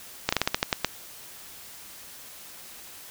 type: slowing click train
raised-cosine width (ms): 0.2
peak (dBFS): -4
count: 9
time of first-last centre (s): 0.29-0.847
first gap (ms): 35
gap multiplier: 1.19
effects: white hiss -45 dBFS RMS until 3.1 s